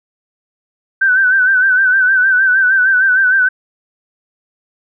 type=tone with vibrato; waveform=sine; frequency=1530 Hz; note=G6; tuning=42 cents flat; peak=-8 dBFS; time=1.01-3.49 s; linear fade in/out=10 ms; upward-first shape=sine; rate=6.5 Hz; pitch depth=63 cents each way; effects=none